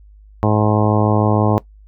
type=harmonic tone; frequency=106.2 Hz; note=G#2; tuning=39 cents sharp; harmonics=1 / 2 / 3 / 4 / 5 / 6 / 7 / 8 / 9 / 10; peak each=-16 / -19 / -21 / -22 / -23 / -24 / -24 / -25 / -26 / -26 dBFS; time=0.43-1.58 s; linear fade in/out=0 ms; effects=noise-tail reverb RT60 0.1 s tail -18 dB re dry + added 51 Hz sine -41 dBFS peak until 1.87 s